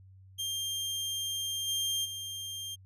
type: tone with level steps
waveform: sawtooth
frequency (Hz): 3189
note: G7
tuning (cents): +29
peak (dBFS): -29 / -26 / -34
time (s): 0.38-2.76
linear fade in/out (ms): 20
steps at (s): 1.67 / 2.04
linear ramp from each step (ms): 20
effects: added 95 Hz sine -52 dBFS peak until 2.85 s + resampled to 32000 Hz